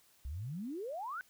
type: exponential sweep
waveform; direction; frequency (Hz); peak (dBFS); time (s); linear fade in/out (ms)
sine; up; 60.6 to 1555; -38; 0.25-1.21; 0
effects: white hiss -67 dBFS RMS until 1.29 s